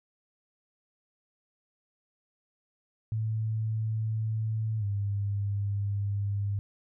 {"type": "tone with pitch glide", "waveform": "sine", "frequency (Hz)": [110, 100.87], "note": ["A2", "G2"], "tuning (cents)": [0, 50], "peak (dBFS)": -27, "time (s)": [3.12, 6.59], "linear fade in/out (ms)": 0, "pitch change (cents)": -150, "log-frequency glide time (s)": [4.79, 4.84], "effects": []}